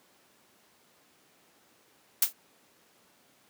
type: noise with exponential decay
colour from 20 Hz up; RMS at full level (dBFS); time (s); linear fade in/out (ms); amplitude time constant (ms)
blue; -17; 2.22-2.33; 5; 23
effects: pink hiss -63 dBFS RMS until 3.49 s + high-pass 200 Hz 12 dB/octave